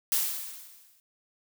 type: noise with exponential decay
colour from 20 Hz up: blue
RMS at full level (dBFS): -24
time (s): 0.12-1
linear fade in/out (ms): 1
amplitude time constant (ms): 190
effects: none

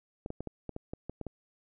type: clicks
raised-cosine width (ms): 2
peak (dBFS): -24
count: 10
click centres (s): 0.261 / 0.304 / 0.406 / 0.473 / 0.693 / 0.764 / 0.935 / 1.096 / 1.213 / 1.267
effects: none

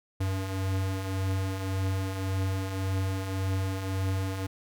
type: beating tone pair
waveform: square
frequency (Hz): 94 / 95.8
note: F#2 / G2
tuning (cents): +28 / -39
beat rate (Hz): 1.8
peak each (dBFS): -37 / -29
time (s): 0.2-4.47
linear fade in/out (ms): 10
effects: none

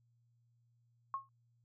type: tone with exponential decay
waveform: sine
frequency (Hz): 1085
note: C#6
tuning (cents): -37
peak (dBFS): -32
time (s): 1.14-1.29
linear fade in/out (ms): 1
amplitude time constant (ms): 31
effects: added 118 Hz sine -70 dBFS peak until 1.64 s

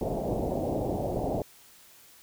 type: low-pass noise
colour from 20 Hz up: white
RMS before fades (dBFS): -30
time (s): 0.01-1.42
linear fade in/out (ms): 2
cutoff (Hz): 740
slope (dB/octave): 48
effects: white hiss -55 dBFS RMS until 2.22 s

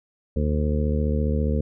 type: harmonic tone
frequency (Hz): 74.8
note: D2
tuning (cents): +32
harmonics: 1 / 2 / 3 / 4 / 5 / 6 / 7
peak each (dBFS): -22 / -28 / -27 / -36 / -37 / -31 / -33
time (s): 0.36-1.61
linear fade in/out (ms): 5
effects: none

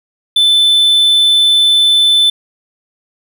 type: tone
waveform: triangle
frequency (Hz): 3520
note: A7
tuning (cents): 0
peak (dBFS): -5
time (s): 0.36-2.3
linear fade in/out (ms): 5
effects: none

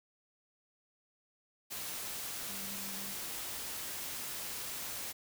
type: tone in noise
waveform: sine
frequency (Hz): 196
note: G3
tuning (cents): 0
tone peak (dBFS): -49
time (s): 2.48-3.14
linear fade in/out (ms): 20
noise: white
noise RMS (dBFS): -41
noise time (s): 1.7-5.13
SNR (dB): -11
effects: none

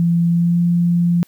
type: tone with pitch glide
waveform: sine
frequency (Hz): 170 to 172.77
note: F3 to F3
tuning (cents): -46 to -18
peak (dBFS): -12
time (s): 0-1.23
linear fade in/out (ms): 0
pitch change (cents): +28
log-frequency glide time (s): 0.29-0.6
effects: white hiss -55 dBFS RMS until 1.27 s

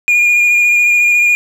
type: tone with vibrato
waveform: triangle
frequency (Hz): 2427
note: D#7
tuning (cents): -44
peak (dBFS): -6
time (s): 0.08-1.35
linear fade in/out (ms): 0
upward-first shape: square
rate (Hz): 14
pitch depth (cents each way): 14
effects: none

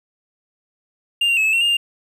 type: tone with pitch steps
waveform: triangle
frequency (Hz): 2801 / 2765 / 2586 / 2602 / 2722 / 2822 / 2799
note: F7 / F7 / E7 / E7 / F7 / F7 / F7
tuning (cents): +4 / -18 / -34 / -23 / -45 / +17 / +3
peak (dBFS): -13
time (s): 1.21-1.77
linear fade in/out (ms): 5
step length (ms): 80
effects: none

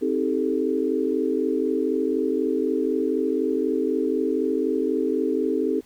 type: chord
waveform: sine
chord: A half-diminished seventh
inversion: first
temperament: just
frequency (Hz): 264 / 316.8 / 396 / 440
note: C4 / Eb4 / G4 / A4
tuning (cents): +16 / +31 / +18 / 0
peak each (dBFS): -26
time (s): 0.01-5.81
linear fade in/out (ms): 20
effects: pink hiss -56 dBFS RMS until 5.85 s

